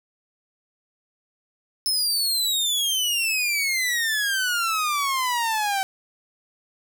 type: exponential sweep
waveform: sawtooth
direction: down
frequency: 5274 to 764 Hz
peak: -18 dBFS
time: 1.86-5.83 s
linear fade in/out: 0 ms
effects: none